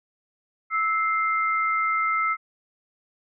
sine tone pair together, 1310 / 2093 Hz, E6 / C7, -11 / 0 cents, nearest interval minor sixth, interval 811 cents, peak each -22 / -26 dBFS, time 0.7-2.37 s, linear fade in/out 50 ms, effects none

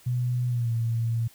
sine tone with pitch glide, 123.47 to 115.2 Hz, B2 to A#2, 0 to -20 cents, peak -23 dBFS, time 0.06-1.28 s, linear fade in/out 10 ms, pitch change -120 cents, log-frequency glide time 0.48-0.72 s, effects white hiss -55 dBFS RMS until 1.34 s

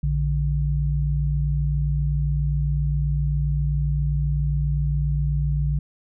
sine tone pair together, 58.46 / 146 Hz, A#1 / D3, +6 / -10 cents, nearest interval octave + major third, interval 1584 cents, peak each -22 dBFS, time 0.03-5.79 s, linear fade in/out 5 ms, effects none

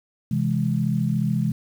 sine chord, C augmented, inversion none, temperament equal, 130.81 / 164.81 / 207.7 Hz, C3 / E3 / G#3, 0 / 0 / 0 cents, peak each -24 dBFS, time 0.31-1.52 s, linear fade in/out 5 ms, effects 8-bit

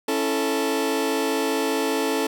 sawtooth chord, A major, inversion first, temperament just, 275 / 330 / 440 Hz, C#4 / E4 / A4, -14 / +2 / 0 cents, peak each -22 / -24 / -20 dBFS, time 0.08-2.27 s, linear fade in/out 5 ms, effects none

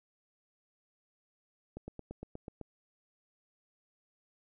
slowing click train, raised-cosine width 2 ms, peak -29 dBFS, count 8, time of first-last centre 1.77-2.613 s, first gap 110 ms, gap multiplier 1.03, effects none

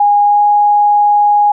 sine tone with pitch glide, 821 to 826.7 Hz, G#5 to G#5, -20 to -8 cents, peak -6 dBFS, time 0-1.52 s, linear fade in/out 5 ms, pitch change +12 cents, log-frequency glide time 0.24-0.42 s, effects none

